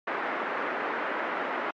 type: band-pass noise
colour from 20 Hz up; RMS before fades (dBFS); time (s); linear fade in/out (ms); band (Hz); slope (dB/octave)
white; -31; 0.07-1.71; 5; 260 to 1800; 24
effects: MP3 64 kbps